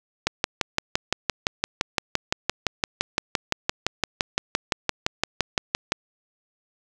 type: click train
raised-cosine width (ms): 0.2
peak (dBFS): -3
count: 34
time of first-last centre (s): 0.27-5.921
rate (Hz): 5.84
effects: none